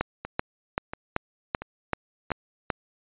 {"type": "two click trains", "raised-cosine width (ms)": 0.5, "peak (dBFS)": [-9, -18], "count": [8, 4], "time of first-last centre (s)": [[0.01, 2.702], [0.25, 2.305]], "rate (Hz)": [2.6, 1.46], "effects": ["resampled to 8000 Hz"]}